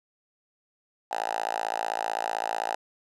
5% pulse tone with high-pass filter, 55.7 Hz, A1, 22 cents sharp, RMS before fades -30 dBFS, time 1.11-2.75 s, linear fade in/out 5 ms, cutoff 810 Hz, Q 5.8, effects low-pass 10000 Hz 12 dB/octave

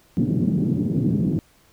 pink band-pass noise, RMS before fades -21 dBFS, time 0.17-1.39 s, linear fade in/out 0 ms, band 140 to 280 Hz, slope 24 dB/octave, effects pink hiss -57 dBFS RMS until 1.72 s

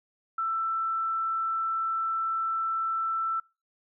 sine tone, 1331 Hz, E6, 16 cents sharp, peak -26 dBFS, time 0.38-3.4 s, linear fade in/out 5 ms, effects noise-tail reverb RT60 0.3 s tail -26 dB re dry

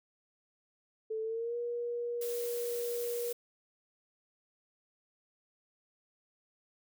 sine tone with pitch glide, 440 to 477.1 Hz, A4 to A#4, 0 to +40 cents, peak -33 dBFS, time 1.1-3.33 s, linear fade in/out 10 ms, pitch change +140 cents, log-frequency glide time 1.22-1.56 s
blue noise, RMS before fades -43 dBFS, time 2.21-3.33 s, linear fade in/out 5 ms
effects none

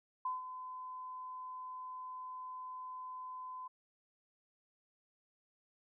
sine tone with ADSR envelope, 1018 Hz, C6, 48 cents flat, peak -33 dBFS, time 0.25-3.68 s, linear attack 5 ms, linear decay 160 ms, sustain -10 dB, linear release 10 ms, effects none

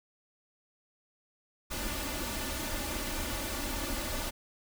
pink noise with comb filter, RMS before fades -35 dBFS, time 1.7-4.31 s, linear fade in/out 20 ms, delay 3.4 ms, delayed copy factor +0.75, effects none

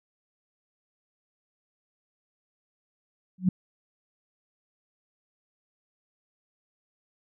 sine tone with exponential growth, 184.3 Hz, F#3, 7 cents flat, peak -14 dBFS, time 3.38-3.49 s, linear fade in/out 5 ms, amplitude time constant 23 ms, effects none

